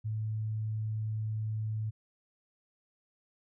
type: tone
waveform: sine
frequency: 108.8 Hz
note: A2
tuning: 19 cents flat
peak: -31 dBFS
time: 0.04-1.91 s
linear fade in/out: 20 ms
effects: none